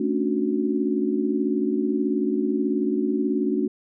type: chord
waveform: sine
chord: D major seventh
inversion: second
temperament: just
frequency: 220.2 / 275.3 / 293.7 / 367.1 Hz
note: A3 / C#4 / D4 / F#4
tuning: +2 / -12 / 0 / -14 cents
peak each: -26 dBFS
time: 0-3.68 s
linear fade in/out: 5 ms
effects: none